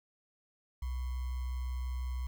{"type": "tone with sample-and-hold", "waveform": "sine", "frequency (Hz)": 62.9, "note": "B1", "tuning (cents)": 32, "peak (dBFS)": -33, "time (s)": [0.82, 2.27], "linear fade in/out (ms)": 5, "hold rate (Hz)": 1050, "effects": []}